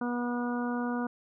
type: harmonic tone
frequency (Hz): 242.5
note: B3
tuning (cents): -31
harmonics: 1 / 2 / 3 / 4 / 5 / 6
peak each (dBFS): -30 / -38 / -40 / -40 / -42 / -41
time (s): 0.01-1.07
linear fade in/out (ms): 5
effects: none